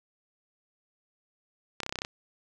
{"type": "clicks", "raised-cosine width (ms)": 0.2, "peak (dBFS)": -15, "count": 9, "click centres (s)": [1.803, 1.833, 1.864, 1.894, 1.925, 1.957, 1.988, 2.019, 2.049], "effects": []}